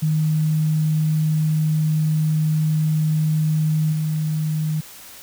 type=tone with level steps; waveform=sine; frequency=155.4 Hz; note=D#3; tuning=2 cents flat; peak=-16 / -19 dBFS; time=0.02-4.81 s; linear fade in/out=10 ms; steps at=3.92 s; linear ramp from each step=10 ms; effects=white hiss -41 dBFS RMS until 5.22 s